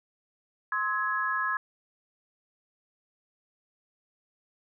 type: tone cluster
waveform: sine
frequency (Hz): 1051 / 1288 / 1673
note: C6 / E6 / G#6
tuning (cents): +7 / -41 / +12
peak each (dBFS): -31 / -32 / -29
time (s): 0.72-1.57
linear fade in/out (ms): 2
effects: none